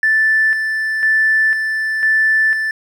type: tone with tremolo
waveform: triangle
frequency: 1760 Hz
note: A6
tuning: in tune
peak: -7 dBFS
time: 0.03-2.71 s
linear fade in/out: 2 ms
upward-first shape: square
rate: 1 Hz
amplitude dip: 55%
effects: tanh soft clip ceiling -8 dBFS